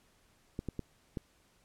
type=clicks; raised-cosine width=3 ms; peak=-23 dBFS; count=4; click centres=0.591 / 0.687 / 0.793 / 1.172 s; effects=pink hiss -68 dBFS RMS until 1.64 s + low-pass 12000 Hz 12 dB/octave